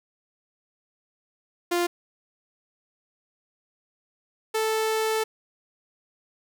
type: tone pair in turn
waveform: sawtooth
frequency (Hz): 348.8 / 439.5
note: F4 / A4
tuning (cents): -2 / -2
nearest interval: major third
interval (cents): 400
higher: second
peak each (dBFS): -18 / -19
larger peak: first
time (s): 1.71-1.87 / 4.54-5.24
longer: second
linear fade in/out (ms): 10
effects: none